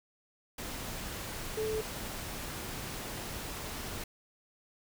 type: tone in noise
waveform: sine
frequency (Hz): 435.1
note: A4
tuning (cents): -19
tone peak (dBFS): -31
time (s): 1.57-1.81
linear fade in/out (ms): 5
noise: pink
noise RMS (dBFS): -40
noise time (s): 0.58-4.04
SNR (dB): +6
effects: none